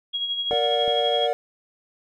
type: tone with tremolo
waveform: sine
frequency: 3300 Hz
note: G#7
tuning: 12 cents flat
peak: -22 dBFS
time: 0.13-1.28 s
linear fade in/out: 20 ms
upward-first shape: sine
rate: 12 Hz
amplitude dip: 50%
type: chord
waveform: triangle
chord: Bb augmented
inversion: none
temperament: just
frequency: 466.2 / 582.7 / 728.4 Hz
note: Bb4 / D5 / F#5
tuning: 0 / -14 / -27 cents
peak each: -23 dBFS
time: 0.51-1.33 s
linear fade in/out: 0 ms
type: clicks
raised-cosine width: 2 ms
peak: -25 dBFS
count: 2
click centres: 0.532 / 0.879 s
effects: none